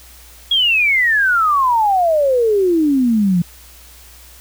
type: exponential sweep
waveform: sine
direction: down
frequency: 3341 to 168.4 Hz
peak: -11 dBFS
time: 0.51-3.42 s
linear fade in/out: 5 ms
effects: added 60 Hz sine -43 dBFS peak until 4.4 s + white hiss -43 dBFS RMS until 4.4 s